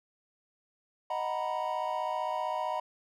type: chord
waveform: triangle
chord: B major seventh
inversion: first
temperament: equal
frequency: 622.3 / 740 / 932.3 / 987.8 Hz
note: D#5 / F#5 / A#5 / B5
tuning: 0 / 0 / 0 / 0 cents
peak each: -34 dBFS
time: 1.1-2.8 s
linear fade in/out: 5 ms
effects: none